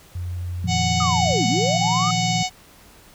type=tone; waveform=sine; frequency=88.8 Hz; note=F2; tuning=29 cents sharp; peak=-25 dBFS; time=0.15-1.34 s; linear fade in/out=5 ms
type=chord; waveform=sine; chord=Bb suspended fourth; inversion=none; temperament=equal with one note detuned; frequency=116.54 / 155.56 / 173.61 Hz; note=Bb2 / Eb3 / F3; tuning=0 / 0 / -10 cents; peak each=-26 / -30 / -24 dBFS; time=0.64-2.43 s; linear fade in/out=5 ms
type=harmonic tone; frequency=740 Hz; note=F#5; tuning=in tune; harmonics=1 / 3 / 4 / 5 / 6 / 7 / 8 / 9 / 10; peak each=-24 / -29 / -30 / -31 / -32 / -32 / -33 / -34 / -34 dBFS; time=0.67-2.5 s; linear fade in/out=50 ms
type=linear two-way sweep; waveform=sine; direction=down then up; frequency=1276 to 190 to 1276 Hz; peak=-21 dBFS; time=1-2.11 s; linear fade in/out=5 ms; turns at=1.47 s
effects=pink hiss -49 dBFS RMS until 3.14 s